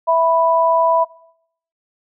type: tone pair together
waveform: sine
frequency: 658.3 / 987.8 Hz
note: E5 / B5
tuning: -3 / 0 cents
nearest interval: perfect fifth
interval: 703 cents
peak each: -14 dBFS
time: 0.07-1.05 s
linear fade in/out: 20 ms
effects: noise-tail reverb RT60 0.7 s tail -22 dB re dry